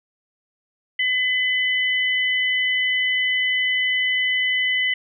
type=tone pair together; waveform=sine; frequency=2017 / 3000 Hz; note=B6 / F#7; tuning=+36 / +23 cents; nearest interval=perfect fifth; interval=687 cents; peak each=-19 / -24 dBFS; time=0.99-4.94 s; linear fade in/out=5 ms; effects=none